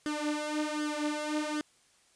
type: tone with flanger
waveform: sawtooth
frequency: 300.9 Hz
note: D4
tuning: 42 cents sharp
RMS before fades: -33 dBFS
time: 0.06-1.61 s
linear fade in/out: 0 ms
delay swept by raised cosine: 0.61 to 4.81 ms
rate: 1.3 Hz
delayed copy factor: +0.8
effects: white hiss -65 dBFS RMS until 2.15 s + resampled to 22050 Hz